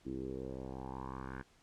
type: tone with low-pass filter sweep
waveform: 10% pulse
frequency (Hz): 65.41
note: C2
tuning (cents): 0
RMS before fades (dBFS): -43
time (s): 0.05-1.43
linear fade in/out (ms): 20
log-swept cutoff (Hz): 310 to 1600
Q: 4.1
effects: pink hiss -67 dBFS RMS until 1.62 s + low-pass 8000 Hz 12 dB/octave